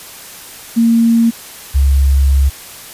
sine tone pair in turn, 230.5 / 68.53 Hz, A#3 / C#2, -19 / -19 cents, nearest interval octave + major sixth, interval 2100 cents, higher first, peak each -7 dBFS, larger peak neither, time 0.76-1.31 / 1.74-2.5 s, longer second, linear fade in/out 20 ms, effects white hiss -33 dBFS RMS until 2.93 s + resampled to 32000 Hz

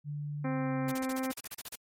sine tone with pitch glide, 146.83 to 138.91 Hz, D3 to C#3, 0 to +4 cents, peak -34 dBFS, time 0.04-0.95 s, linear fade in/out 50 ms, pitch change -96 cents, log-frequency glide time 0.47-0.72 s
harmonic tone, 261.6 Hz, C4, in tune, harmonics 1 / 2 / 3 / 4 / 5 / 6 / 7 / 8 / 9, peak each -32 / -38 / -42 / -44 / -46 / -48 / -49 / -50 / -51 dBFS, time 0.44-1.32 s, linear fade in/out 10 ms
white noise bursts, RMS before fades -41 dBFS, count 13, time 0.88-1.756 s, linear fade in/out 5 ms, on 36 ms, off 34 ms
effects MP3 64 kbps

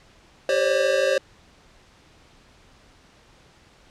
square tone cluster, 390.2 / 518 / 540 / 593 Hz, G4 / C5 / C#5 / D5, -8 / -17 / -45 / +17 cents, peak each -29 / -30 / -21 / -26 dBFS, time 0.49-1.18 s, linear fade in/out 2 ms, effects pink hiss -54 dBFS RMS until 3.9 s + low-pass 6000 Hz 12 dB/octave

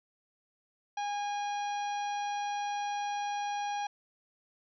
harmonic tone with a mistuned harmonic, 819 Hz, G#5, 24 cents flat, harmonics 1 / 2 / 3 / 4 / 5 / 6 / 7, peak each -32 / -45 / -46 / -48 / -52 / -59 / -50 dBFS, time 0.97-3.87 s, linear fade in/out 5 ms, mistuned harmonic 6, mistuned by -25 cents, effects none

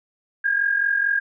sine tone pair together, 1616.7 / 1661.2 Hz, G#6 / G#6, -47 / 0 cents, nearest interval unison, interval 47 cents, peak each -19 / -24 dBFS, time 0.44-1.2 s, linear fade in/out 10 ms, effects none

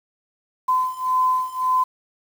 sine beating tone pair, 1020 / 1021.8 Hz, C6 / C6, -44 / -41 cents, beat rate 1.8 Hz, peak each -22 / -20 dBFS, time 0.68-1.84 s, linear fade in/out 10 ms, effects 7-bit

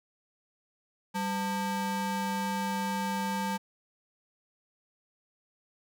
square ring-modulated tone, 351.9 Hz, F4, 13 cents sharp, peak -27 dBFS, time 1.14-3.58 s, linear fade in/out 20 ms, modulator 547 Hz, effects none

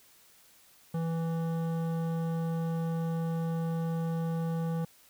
sine tone with hard clipping, 164.81 Hz, E3, in tune, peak -31 dBFS, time 0.94-4.85 s, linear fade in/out 5 ms, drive 13 dB, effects white hiss -60 dBFS RMS until 5.09 s

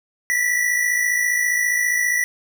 square tone pair together, 1912 / 1966.9 Hz, A#6 / B6, +43 / -8 cents, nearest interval unison, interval 49 cents, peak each -25 / -19 dBFS, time 0.3-2.24 s, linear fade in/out 0 ms, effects none

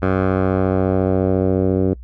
10% pulse tone with low-pass filter sweep, 94.3 Hz, F#2, 33 cents sharp, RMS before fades -17 dBFS, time 0.02-1.94 s, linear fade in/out 5 ms, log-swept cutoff 1400 to 410 Hz, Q 1.3, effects noise-tail reverb RT60 0.1 s tail -26 dB re dry + added 60 Hz sine -33 dBFS peak until 2.03 s

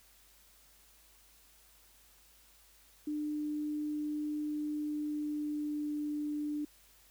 sine tone with pitch glide, 299.7 to 297.1 Hz, D4 to D4, +35 to +20 cents, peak -33 dBFS, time 3.07-6.65 s, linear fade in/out 5 ms, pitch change -15 cents, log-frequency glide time 4.73-6 s, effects added 50 Hz sine -68 dBFS peak until 7.1 s + white hiss -63 dBFS RMS until 7.1 s

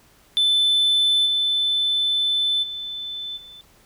sine tone with level steps, 3520 Hz, A7, in tune, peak -13 / -17 / -28 / -40 dBFS, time 0.37-3.61 s, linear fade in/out 0 ms, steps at 1.25 / 2.62 / 3.36 s, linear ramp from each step 20 ms, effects tanh soft clip ceiling -14 dBFS + pink hiss -55 dBFS RMS until 3.85 s

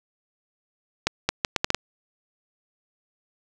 accelerating click train, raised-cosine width 0.2 ms, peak -3 dBFS, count 7, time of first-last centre 1.07-1.746 s, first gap 220 ms, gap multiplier 0.72, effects none

